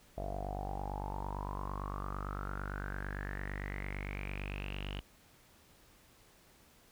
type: tone with low-pass filter sweep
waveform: sawtooth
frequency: 48.86 Hz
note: G1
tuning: 5 cents flat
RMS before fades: -40 dBFS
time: 0.17-5.01 s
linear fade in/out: 10 ms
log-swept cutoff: 660 to 3000 Hz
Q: 9.7
effects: pink hiss -63 dBFS RMS until 6.91 s